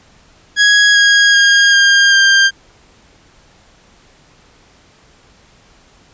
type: tone with pitch steps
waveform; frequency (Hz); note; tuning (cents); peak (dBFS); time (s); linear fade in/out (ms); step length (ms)
sawtooth; 1661.2 / 1643.1 / 1625.1 / 1607.4 / 1589.9; G#6 / G#6 / G#6 / G6 / G6; 0 / -19 / -38 / +43 / +24; -3; 0.56-2.51; 50; 390
effects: pink hiss -48 dBFS RMS until 6.13 s + resampled to 16000 Hz